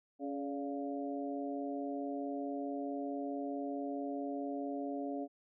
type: harmonic tone with a mistuned harmonic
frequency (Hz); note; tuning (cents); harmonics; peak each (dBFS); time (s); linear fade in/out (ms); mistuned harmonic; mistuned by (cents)
140; C#3; +18; 2 / 3 / 4 / 5; -38 / -45 / -44 / -44; 0.19-5.28; 50; 4; +47
effects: none